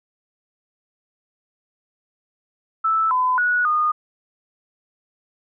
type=tone with pitch steps; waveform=sine; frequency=1316 / 1011 / 1463 / 1226 Hz; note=E6 / B5 / F#6 / D#6; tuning=-3 / +40 / -20 / -26 cents; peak=-16 dBFS; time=2.84-3.92 s; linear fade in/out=10 ms; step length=270 ms; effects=none